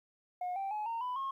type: tone with pitch steps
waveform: sine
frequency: 721 / 781.7 / 847.6 / 919 / 996.4 / 1080.3 Hz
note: F#5 / G5 / G#5 / A#5 / B5 / C#6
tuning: -45 / -5 / +35 / -25 / +15 / -45 cents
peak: -32 dBFS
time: 0.41-1.31 s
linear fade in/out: 5 ms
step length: 150 ms
effects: tanh soft clip ceiling -32 dBFS + 12-bit